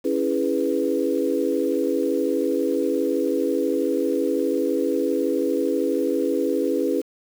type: chord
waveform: sine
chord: C# minor seventh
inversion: none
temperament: equal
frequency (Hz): 277.2 / 329.6 / 415.3 / 493.9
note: C#4 / E4 / G#4 / B4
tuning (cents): 0 / 0 / 0 / 0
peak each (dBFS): -25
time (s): 0.04-7.02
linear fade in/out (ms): 20
effects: 7-bit